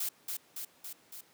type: noise with echo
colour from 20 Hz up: blue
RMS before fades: -34 dBFS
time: 0-0.09 s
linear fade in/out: 5 ms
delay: 280 ms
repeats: 4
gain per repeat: -3 dB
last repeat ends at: 1.21 s
effects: pink hiss -63 dBFS RMS until 1.33 s + high-pass 200 Hz 12 dB/octave